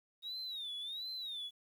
sine tone with vibrato, 3729 Hz, A#7, in tune, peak -38 dBFS, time 0.22-1.51 s, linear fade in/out 50 ms, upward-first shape sine, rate 1.4 Hz, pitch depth 160 cents each way, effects tanh soft clip ceiling -38 dBFS + 11-bit

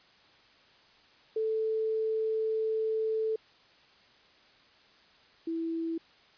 sine tone pair in turn, 440 / 329 Hz, A4 / E4, 0 / -3 cents, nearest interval perfect fourth, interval 503 cents, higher first, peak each -27 / -30 dBFS, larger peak first, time 1.36-3.36 / 5.47-5.98 s, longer first, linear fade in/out 5 ms, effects white hiss -60 dBFS RMS until 6.37 s + resampled to 11025 Hz

